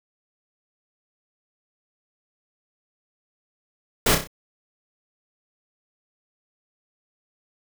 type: noise with echo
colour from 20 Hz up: pink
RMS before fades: -18 dBFS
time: 4.06-4.15 s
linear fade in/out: 5 ms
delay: 31 ms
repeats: 4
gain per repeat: -6 dB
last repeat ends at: 4.274 s
effects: none